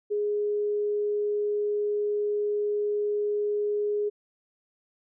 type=tone; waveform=sine; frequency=415.3 Hz; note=G#4; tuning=in tune; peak=-24 dBFS; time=0.1-4.1 s; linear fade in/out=20 ms; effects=none